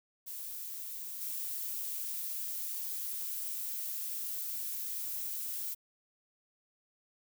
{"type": "noise with level steps", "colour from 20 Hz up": "violet", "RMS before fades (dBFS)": [-42, -38], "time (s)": [0.26, 5.75], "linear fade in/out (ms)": 20, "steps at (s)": 1.21, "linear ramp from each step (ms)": 2, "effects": []}